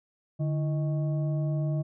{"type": "tone with frequency modulation", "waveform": "sine", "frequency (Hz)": 148.6, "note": "D3", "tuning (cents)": 21, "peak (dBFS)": -25, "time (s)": [0.39, 1.83], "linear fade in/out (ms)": 20, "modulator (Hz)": 478, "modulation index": 0.46, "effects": []}